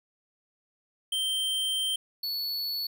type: tone pair in turn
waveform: square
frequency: 3136 / 4426 Hz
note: G7 / C#8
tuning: 0 / -3 cents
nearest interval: tritone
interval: 597 cents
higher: second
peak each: -27 / -30 dBFS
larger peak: first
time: 1.12-1.96 / 2.23-2.87 s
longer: first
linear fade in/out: 5 ms
effects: none